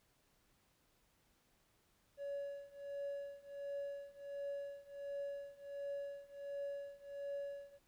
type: tone with tremolo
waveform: triangle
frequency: 564 Hz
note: C#5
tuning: 30 cents sharp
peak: -36 dBFS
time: 2.17-7.79 s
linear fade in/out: 50 ms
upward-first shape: triangle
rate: 1.4 Hz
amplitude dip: 95%
effects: tanh soft clip ceiling -35 dBFS + pink hiss -75 dBFS RMS until 7.87 s